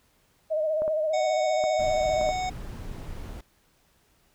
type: tone with vibrato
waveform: sine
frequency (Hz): 622.3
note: D#5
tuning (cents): 0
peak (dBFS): -23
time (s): 0.5-2.32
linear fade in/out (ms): 20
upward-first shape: sine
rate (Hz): 15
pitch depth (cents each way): 53
type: clicks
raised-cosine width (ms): 1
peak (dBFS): -23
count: 5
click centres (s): 0.82 / 0.879 / 1.639 / 2.212 / 2.29
type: harmonic tone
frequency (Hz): 740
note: F#5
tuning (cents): 0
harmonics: 1 / 3 / 5 / 7 / 9 / 10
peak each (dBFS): -27 / -37 / -41 / -44 / -46 / -47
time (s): 1.13-2.5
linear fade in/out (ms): 10
type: noise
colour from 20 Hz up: brown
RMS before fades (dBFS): -37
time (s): 1.79-3.41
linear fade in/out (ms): 5
effects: pink hiss -65 dBFS RMS until 4.34 s